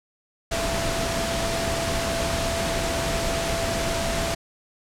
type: tone in noise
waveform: sine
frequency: 669 Hz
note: E5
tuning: 25 cents sharp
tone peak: -28 dBFS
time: 0.51-4.35 s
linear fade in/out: 10 ms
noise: pink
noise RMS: -26 dBFS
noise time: 0.51-4.35 s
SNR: -5 dB
effects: low-pass 9000 Hz 12 dB/octave